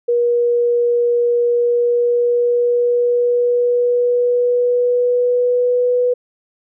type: tone with pitch glide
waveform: sine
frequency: 478.5 to 493.1 Hz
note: A#4 to B4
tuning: +45 to -3 cents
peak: -12 dBFS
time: 0.08-6.14 s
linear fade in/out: 10 ms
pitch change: +52 cents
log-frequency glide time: 1.44-5.95 s
effects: none